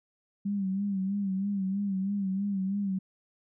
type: tone with vibrato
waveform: sine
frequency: 196 Hz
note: G3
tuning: in tune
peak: -27 dBFS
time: 0.45-2.99 s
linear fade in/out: 10 ms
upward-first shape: sine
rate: 3.1 Hz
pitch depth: 67 cents each way
effects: none